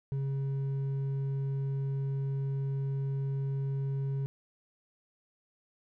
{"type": "tone with hard clipping", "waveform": "sine", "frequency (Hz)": 136.8, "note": "C#3", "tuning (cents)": -23, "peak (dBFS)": -31, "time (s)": [0.12, 4.26], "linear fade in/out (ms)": 0, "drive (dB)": 4, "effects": []}